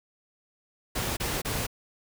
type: noise bursts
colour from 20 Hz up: pink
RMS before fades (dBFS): -30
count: 3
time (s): 0.95-1.668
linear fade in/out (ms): 10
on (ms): 220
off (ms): 29
effects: none